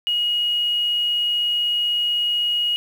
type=tone with quantisation; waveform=sine; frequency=2891 Hz; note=F#7; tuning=41 cents flat; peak=-18 dBFS; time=0.07-2.76 s; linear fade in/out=0 ms; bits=7; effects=none